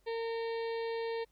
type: harmonic tone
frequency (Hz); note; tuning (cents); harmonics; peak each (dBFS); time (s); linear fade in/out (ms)
457.5; A#4; -32; 1 / 2 / 4 / 5 / 6 / 7 / 8 / 9 / 10; -34 / -43 / -48 / -51 / -55 / -57 / -55 / -54 / -59; 0.06-1.25; 20
effects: added 48 Hz sine -70 dBFS peak until 1.31 s + pink hiss -74 dBFS RMS until 1.31 s